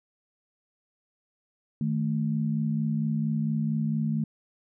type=tone pair together; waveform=sine; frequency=154.91 / 219.3 Hz; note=D#3 / A3; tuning=-7 / -6 cents; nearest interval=tritone; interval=601 cents; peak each=-27 dBFS; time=1.81-4.24 s; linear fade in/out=2 ms; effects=none